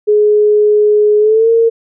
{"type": "tone with pitch glide", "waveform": "sine", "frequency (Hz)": [420, 458], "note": ["G#4", "A#4"], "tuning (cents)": [19, -31], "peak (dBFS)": -6, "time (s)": [0.07, 1.7], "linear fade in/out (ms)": 20, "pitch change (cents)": 150, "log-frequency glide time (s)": [1.19, 1.49], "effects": []}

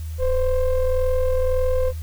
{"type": "ring-modulated tone", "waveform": "triangle", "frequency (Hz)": 265.9, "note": "C4", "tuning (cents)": 28, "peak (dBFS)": -12, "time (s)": [0.18, 1.93], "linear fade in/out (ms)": 50, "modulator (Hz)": 245, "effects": ["added 79 Hz sine -27 dBFS peak until 2.02 s", "white hiss -48 dBFS RMS until 2.02 s"]}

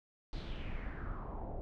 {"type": "noise with low-pass filter sweep", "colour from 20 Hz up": "brown", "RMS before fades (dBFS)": -41, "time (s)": [0.33, 1.61], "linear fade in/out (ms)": 0, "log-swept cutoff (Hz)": [4400, 620], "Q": 3.6, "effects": []}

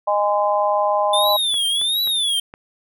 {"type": "harmonic tone", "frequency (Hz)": 205.6, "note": "G#3", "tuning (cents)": -17, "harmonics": [3, 4, 5], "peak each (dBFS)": [-19, -20, -21], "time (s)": [0.07, 1.37], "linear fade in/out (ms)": 10}
{"type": "tone with vibrato", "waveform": "square", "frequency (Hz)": 3533, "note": "A7", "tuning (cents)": 6, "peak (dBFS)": -18, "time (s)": [1.13, 2.4], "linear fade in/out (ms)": 5, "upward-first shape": "triangle", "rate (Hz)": 1.4, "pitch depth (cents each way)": 200}
{"type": "clicks", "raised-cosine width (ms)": 0.5, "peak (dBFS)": -22, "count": 4, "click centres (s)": [1.542, 1.815, 2.074, 2.539]}
{"effects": []}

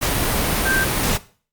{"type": "tone in noise", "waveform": "sine", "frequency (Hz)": 1568, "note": "G6", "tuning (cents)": 0, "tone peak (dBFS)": -17, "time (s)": [0.65, 0.85], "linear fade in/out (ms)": 20, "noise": "pink", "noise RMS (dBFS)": -20, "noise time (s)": [0.01, 1.18], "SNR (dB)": 0, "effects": ["noise-tail reverb RT60 0.4 s tail -17 dB re dry", "Opus 48 kbps"]}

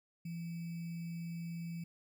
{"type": "tone with sample-and-hold", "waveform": "sine", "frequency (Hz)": 168.4, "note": "E3", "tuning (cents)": 37, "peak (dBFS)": -39, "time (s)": [0.25, 1.84], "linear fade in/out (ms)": 5, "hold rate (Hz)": 2450, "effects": []}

